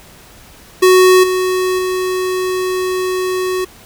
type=tone with level steps; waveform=square; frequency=370 Hz; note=F#4; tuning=in tune; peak=-6 / -14 / -16 dBFS; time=0.82-3.65 s; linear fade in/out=10 ms; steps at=1.23 / 1.78 s; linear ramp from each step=10 ms; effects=pink hiss -41 dBFS RMS until 3.85 s